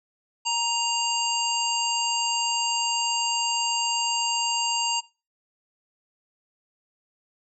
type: harmonic tone with a mistuned harmonic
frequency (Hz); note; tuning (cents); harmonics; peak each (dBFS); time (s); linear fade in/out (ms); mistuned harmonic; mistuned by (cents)
934; A#5; +3; 1 / 3 / 5 / 7 / 8; -27 / -27 / -31 / -36 / -30; 0.45-5.01; 20; 5; +19
effects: noise-tail reverb RT60 0.3 s tail -21 dB re dry